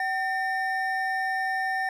triangle tone pair together, 762 / 1807.6 Hz, G5 / A6, -49 / +46 cents, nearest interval octave + minor third, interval 1495 cents, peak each -26 dBFS, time 0-1.89 s, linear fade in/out 2 ms, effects none

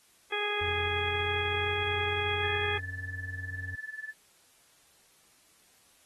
harmonic tone, 414.4 Hz, G#4, 4 cents flat, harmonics 1 / 2 / 3 / 4 / 5 / 6 / 8, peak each -35 / -38 / -40 / -36 / -39 / -36 / -37 dBFS, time 0.32-2.78 s, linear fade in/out 5 ms
triangle tone with pitch glide, 88 to 91.53 Hz, F2 to F#2, +14 to -18 cents, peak -36 dBFS, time 0.61-3.75 s, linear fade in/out 0 ms, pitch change +68 cents, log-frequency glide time 0.8-1.78 s
sine tone with tremolo, 1744 Hz, A6, 16 cents flat, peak -34 dBFS, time 2.43-4.13 s, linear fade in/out 10 ms, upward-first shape sine, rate 20 Hz, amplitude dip 85%
effects white hiss -63 dBFS RMS until 6.05 s + AAC 32 kbps

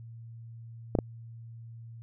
clicks, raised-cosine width 2 ms, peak -11 dBFS, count 2, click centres 0.952 / 0.988 s, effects added 115 Hz sine -43 dBFS peak until 2.02 s

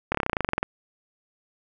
slowing click train, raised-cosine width 0.5 ms, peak -8 dBFS, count 15, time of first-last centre 0.12-0.63 s, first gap 26 ms, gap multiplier 1.05, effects none

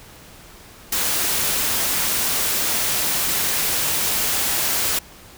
white noise, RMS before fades -21 dBFS, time 0.92-4.99 s, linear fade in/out 5 ms, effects pink hiss -44 dBFS RMS until 5.37 s

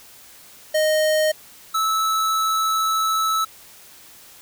square tone pair in turn, 620 / 1306.9 Hz, D#5 / E6, -6 / -15 cents, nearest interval octave + minor second, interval 1291 cents, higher second, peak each -17 / -19 dBFS, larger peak first, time 0.74-1.32 / 1.74-3.45 s, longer second, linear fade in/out 10 ms, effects white hiss -46 dBFS RMS until 4.41 s

